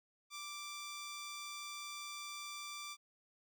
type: tone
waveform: 10% pulse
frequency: 1174.7 Hz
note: D6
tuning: in tune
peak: -36 dBFS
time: 0.3-2.97 s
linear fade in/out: 50 ms
effects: none